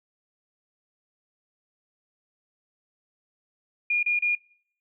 sine tone bursts, 2427 Hz, D#7, 44 cents flat, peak -21 dBFS, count 3, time 3.9-4.352 s, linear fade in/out 5 ms, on 130 ms, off 31 ms, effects noise-tail reverb RT60 0.6 s tail -24 dB re dry

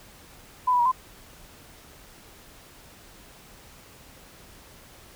sine tone with pitch steps, 1002 / 984 / 954 / 1028 Hz, B5 / B5 / A#5 / C6, +25 / -7 / +40 / -31 cents, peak -18 dBFS, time 0.67-0.918 s, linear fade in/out 10 ms, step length 62 ms, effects pink hiss -50 dBFS RMS until 5.15 s

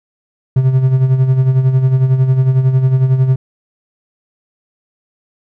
triangle tone with tremolo, 130.8 Hz, C3, in tune, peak -4 dBFS, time 0.56-3.36 s, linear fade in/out 5 ms, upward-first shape sine, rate 11 Hz, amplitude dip 60%, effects none

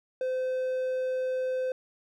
triangle tone, 514 Hz, C5, 31 cents flat, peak -25 dBFS, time 0.21-1.72 s, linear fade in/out 2 ms, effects none

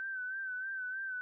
sine tone with vibrato, 1535 Hz, G6, 37 cents flat, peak -36 dBFS, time 0-1.21 s, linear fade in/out 0 ms, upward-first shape sine, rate 3.2 Hz, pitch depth 50 cents each way, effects none

